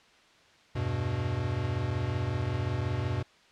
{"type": "chord", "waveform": "square", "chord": "E minor", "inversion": "none", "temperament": "equal", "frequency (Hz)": [82.41, 98, 123.47], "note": ["E2", "G2", "B2"], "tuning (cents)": [0, 0, 0], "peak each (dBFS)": [-38, -33, -32], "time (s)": [0.75, 3.23], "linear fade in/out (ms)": 10, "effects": ["white hiss -59 dBFS RMS until 3.51 s", "low-pass 4000 Hz 12 dB/octave"]}